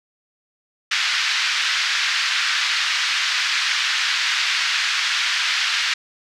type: band-pass noise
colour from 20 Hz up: pink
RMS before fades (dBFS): -21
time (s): 0.91-5.94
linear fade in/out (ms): 5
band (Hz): 1500 to 5200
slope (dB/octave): 24
effects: none